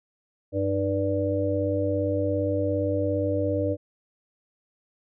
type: harmonic tone with a mistuned harmonic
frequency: 97.4 Hz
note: G2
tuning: 11 cents flat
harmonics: 1 / 3 / 5 / 6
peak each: -28 / -28 / -28 / -28 dBFS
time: 0.52-3.77 s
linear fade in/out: 50 ms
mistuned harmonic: 3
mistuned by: +54 cents
effects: none